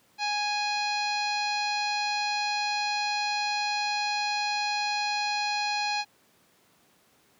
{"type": "harmonic tone with a mistuned harmonic", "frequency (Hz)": 830, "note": "G#5", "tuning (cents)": -1, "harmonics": [1, 2, 3, 4, 5, 6, 7, 8], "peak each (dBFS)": [-29, -37, -32, -43, -33, -41, -45, -48], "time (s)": [0.18, 6.05], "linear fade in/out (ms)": 50, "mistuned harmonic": 8, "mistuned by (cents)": 53, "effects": ["pink hiss -63 dBFS RMS until 7.39 s", "high-pass 150 Hz 12 dB/octave"]}